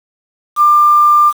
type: tone with quantisation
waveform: sine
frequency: 1193 Hz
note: D6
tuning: 27 cents sharp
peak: -5 dBFS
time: 0.56-1.33 s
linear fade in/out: 50 ms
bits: 5
effects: none